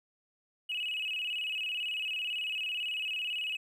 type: tone with vibrato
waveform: triangle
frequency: 2734 Hz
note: F7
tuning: 37 cents flat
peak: -29 dBFS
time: 0.69-3.57 s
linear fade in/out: 10 ms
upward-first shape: square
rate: 18 Hz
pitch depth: 110 cents each way
effects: tanh soft clip ceiling -29 dBFS